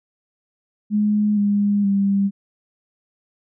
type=tone with pitch steps; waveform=sine; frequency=209.5 / 203.8 / 198.2 Hz; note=G#3 / G#3 / G3; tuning=+15 / -32 / +19 cents; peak=-15 dBFS; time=0.9-2.31 s; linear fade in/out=50 ms; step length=470 ms; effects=none